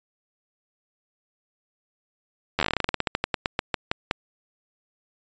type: slowing click train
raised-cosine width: 0.3 ms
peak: -6 dBFS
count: 24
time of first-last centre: 2.59-4.111 s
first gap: 11 ms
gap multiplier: 1.14
effects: resampled to 16000 Hz